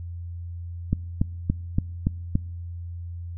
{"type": "click train", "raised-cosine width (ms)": 5, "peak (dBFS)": -8, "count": 6, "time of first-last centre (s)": [0.93, 2.355], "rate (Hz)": 3.51, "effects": ["noise-tail reverb RT60 0.9 s tail -26 dB re dry", "added 86 Hz sine -32 dBFS peak until 3.37 s"]}